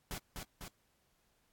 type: noise with echo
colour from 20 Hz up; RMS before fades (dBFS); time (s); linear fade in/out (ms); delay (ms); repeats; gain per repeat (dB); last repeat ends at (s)
pink; -41; 0.11-0.18; 0; 250; 2; -3; 0.68
effects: pink hiss -75 dBFS RMS until 1.52 s + AAC 64 kbps